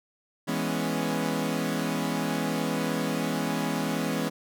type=chord; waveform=sawtooth; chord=C# minor seventh; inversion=first; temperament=equal; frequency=164.81 / 207.7 / 246.9 / 277.2 Hz; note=E3 / G#3 / B3 / C#4; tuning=0 / 0 / 0 / 0 cents; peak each=-28 dBFS; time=0.47-4.3 s; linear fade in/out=20 ms; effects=none